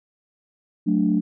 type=chord; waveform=sine; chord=D major; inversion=first; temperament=equal; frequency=185 / 220 / 293.7 Hz; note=F#3 / A3 / D4; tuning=0 / 0 / 0 cents; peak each=-21 dBFS; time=0.86-1.21 s; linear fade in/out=20 ms; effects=tanh soft clip ceiling -7 dBFS